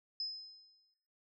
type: tone with exponential decay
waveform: sine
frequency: 5100 Hz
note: D#8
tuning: 42 cents sharp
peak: -34 dBFS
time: 0.2-0.94 s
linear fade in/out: 2 ms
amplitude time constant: 160 ms
effects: noise-tail reverb RT60 0.6 s tail -18 dB re dry